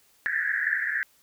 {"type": "band-pass noise", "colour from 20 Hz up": "pink", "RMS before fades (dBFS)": -27, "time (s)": [0.26, 1.03], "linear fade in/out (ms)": 0, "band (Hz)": [1600, 1900], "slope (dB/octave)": 96, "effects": ["white hiss -62 dBFS RMS until 1.22 s"]}